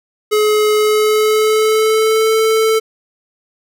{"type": "tone with pitch glide", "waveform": "square", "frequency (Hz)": [424.9, 441.7], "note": ["G#4", "A4"], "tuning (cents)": [40, 7], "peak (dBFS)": -11, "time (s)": [0.31, 2.8], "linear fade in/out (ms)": 20, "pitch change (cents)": 67, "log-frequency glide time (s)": [0.76, 2.32], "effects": []}